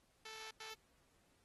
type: tone bursts at uneven times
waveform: 5% pulse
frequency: 440 Hz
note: A4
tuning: in tune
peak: -38 dBFS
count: 2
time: 0.25-0.51 / 0.6-0.74 s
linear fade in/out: 5 ms
effects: pink hiss -75 dBFS RMS until 1.44 s + AAC 32 kbps